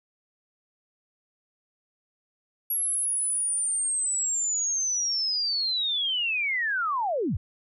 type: linear sweep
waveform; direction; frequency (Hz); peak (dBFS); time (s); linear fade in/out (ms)
sine; down; 11380 to 56.5; -24; 2.7-7.37; 5
effects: none